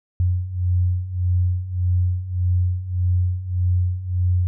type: beating tone pair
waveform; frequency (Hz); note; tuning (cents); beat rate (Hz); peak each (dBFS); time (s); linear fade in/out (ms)
sine; 88.8 / 90.5; F2 / F#2; +29 / -38; 1.7; -23 / -19; 0.2-4.47; 0
effects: none